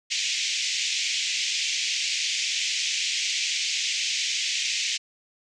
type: band-pass noise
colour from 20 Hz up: pink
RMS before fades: -27 dBFS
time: 0.1-4.98 s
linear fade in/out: 20 ms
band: 2200 to 7100 Hz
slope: 48 dB/octave
effects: none

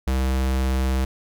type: tone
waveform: square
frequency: 65.41 Hz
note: C2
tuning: in tune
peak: -20 dBFS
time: 0.07-1.05 s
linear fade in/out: 5 ms
effects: none

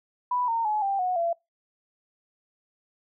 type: tone with pitch steps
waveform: sine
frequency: 987.8 / 916.3 / 850.1 / 788.6 / 731.5 / 678.6 Hz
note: B5 / A#5 / G#5 / G5 / F#5 / F5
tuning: 0 / -30 / +40 / +10 / -20 / -50 cents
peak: -23 dBFS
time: 0.31-1.33 s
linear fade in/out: 5 ms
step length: 170 ms
effects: noise-tail reverb RT60 0.2 s tail -24 dB re dry

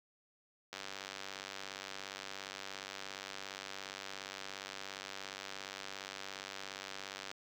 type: click train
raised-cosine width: 0.2 ms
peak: -25 dBFS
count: 641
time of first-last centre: 0.73-7.314 s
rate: 97.2 Hz
effects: high-pass 200 Hz 12 dB/octave + 9-bit

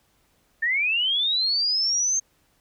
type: linear sweep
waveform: sine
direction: up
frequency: 1767 to 6400 Hz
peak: -20 dBFS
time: 0.62-2.2 s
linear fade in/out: 10 ms
effects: pink hiss -65 dBFS RMS until 2.6 s

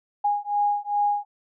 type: beating tone pair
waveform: sine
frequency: 821 / 823.5 Hz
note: G#5 / G#5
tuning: -20 / -15 cents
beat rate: 2.5 Hz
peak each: -24 dBFS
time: 0.24-1.25 s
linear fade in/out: 10 ms
effects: none

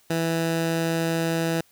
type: tone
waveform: 15% pulse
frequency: 164.81 Hz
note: E3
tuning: in tune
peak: -16 dBFS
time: 0.1-1.61 s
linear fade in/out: 5 ms
effects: white hiss -60 dBFS RMS until 1.71 s

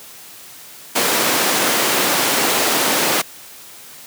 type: high-pass noise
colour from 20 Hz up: pink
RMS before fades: -17 dBFS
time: 0.95-3.22 s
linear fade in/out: 10 ms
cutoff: 310 Hz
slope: 12 dB/octave
effects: white hiss -39 dBFS RMS until 4.06 s + high-pass 100 Hz 12 dB/octave

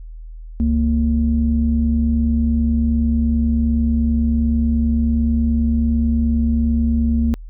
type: tone pair together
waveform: sine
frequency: 69.3 / 230.6 Hz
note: C#2 / A#3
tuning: 0 / -19 cents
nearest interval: octave + major sixth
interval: 2081 cents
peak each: -16 dBFS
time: 0.6-7.34 s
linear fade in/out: 0 ms
effects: tanh soft clip ceiling -6 dBFS + added 40 Hz sine -31 dBFS peak until 7.49 s

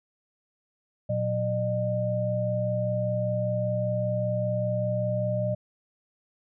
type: tone cluster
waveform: sine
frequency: 117.9 / 183 / 606 Hz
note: A#2 / F#3 / D#5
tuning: +20 / -19 / -46 cents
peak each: -28 / -33 / -27 dBFS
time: 1.09-5.55 s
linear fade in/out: 10 ms
effects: none

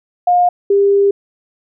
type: tone pair in turn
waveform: sine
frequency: 712 / 399.6 Hz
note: F5 / G4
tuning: +33 / +33 cents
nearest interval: minor seventh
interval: 1000 cents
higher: first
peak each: -8 dBFS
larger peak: neither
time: 0.27-0.49 / 0.7-1.11 s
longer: second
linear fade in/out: 5 ms
effects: none

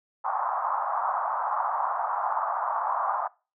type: band-pass noise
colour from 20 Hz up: white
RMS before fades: -28 dBFS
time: 0.24-3.28 s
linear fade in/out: 10 ms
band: 710 to 1200 Hz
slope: 48 dB/octave
effects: noise-tail reverb RT60 0.3 s tail -22 dB re dry

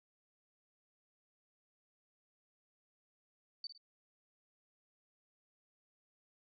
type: tone with echo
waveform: sine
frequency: 4569 Hz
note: D8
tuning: 48 cents flat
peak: -40 dBFS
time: 3.64-3.67 s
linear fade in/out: 2 ms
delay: 54 ms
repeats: 2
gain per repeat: -9 dB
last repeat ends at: 3.778 s
effects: none

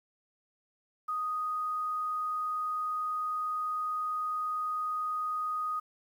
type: tone with quantisation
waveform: sine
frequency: 1244.5 Hz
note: D#6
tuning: in tune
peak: -30 dBFS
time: 1.08-5.8 s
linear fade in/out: 10 ms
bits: 10
effects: none

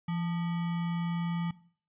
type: tone with sample-and-hold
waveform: sine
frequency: 170 Hz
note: F3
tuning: 46 cents flat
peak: -29 dBFS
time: 0.08-1.51 s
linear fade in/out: 5 ms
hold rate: 1050 Hz
effects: noise-tail reverb RT60 0.5 s tail -18 dB re dry + resampled to 8000 Hz

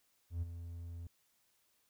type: tone with ADSR envelope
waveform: triangle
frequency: 85.1 Hz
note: F2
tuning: 44 cents flat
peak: -30 dBFS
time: 0.3-1.07 s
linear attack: 120 ms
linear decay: 21 ms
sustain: -11 dB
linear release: 3 ms
effects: tanh soft clip ceiling -28 dBFS + white hiss -75 dBFS RMS until 1.89 s

